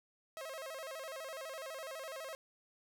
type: tone with vibrato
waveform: sawtooth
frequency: 587.3 Hz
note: D5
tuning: in tune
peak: -39 dBFS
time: 0.37-2.35 s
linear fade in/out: 0 ms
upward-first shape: square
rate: 12 Hz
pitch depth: 160 cents each way
effects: none